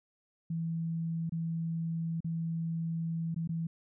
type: tone with dropouts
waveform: sine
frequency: 164.81 Hz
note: E3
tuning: in tune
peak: -31 dBFS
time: 0.5-3.67 s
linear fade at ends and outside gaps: 5 ms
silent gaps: 1.295-1.321 / 2.205-2.244 / 3.345-3.361 / 3.475-3.491 s
effects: none